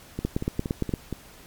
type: two click trains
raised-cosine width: 3 ms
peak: -16 / -11 dBFS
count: 5 / 7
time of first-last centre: 0.19-1.127 / 0.25-0.938 s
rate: 4.27 / 8.72 Hz
effects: pink hiss -49 dBFS RMS until 1.46 s + MP3 96 kbps